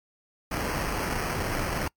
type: noise with sample-and-hold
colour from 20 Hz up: pink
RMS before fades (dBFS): -29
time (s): 0.51-1.88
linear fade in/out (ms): 5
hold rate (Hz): 3675
effects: noise-tail reverb RT60 0.1 s tail -25 dB re dry + MP3 96 kbps